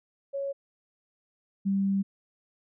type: tone pair in turn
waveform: sine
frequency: 554.4 / 196.01 Hz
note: C#5 / G3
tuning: 0 / 0 cents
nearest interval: octave + tritone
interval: 1800 cents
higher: first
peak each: -29 / -23 dBFS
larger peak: second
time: 0.33-0.53 / 1.65-2.03 s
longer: second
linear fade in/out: 20 ms
effects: none